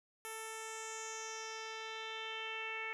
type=tone with low-pass filter sweep; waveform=10% pulse; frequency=443.3 Hz; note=A4; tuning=13 cents sharp; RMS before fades=-44 dBFS; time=0.25-2.93 s; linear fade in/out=0 ms; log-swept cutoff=11000 to 2300 Hz; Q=4; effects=none